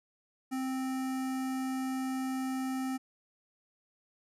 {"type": "tone with notch filter", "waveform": "square", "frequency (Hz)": 261.6, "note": "C4", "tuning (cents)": 0, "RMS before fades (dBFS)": -34, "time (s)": [0.51, 2.98], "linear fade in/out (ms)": 20, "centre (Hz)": 3600, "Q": 1.4, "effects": ["resampled to 32000 Hz"]}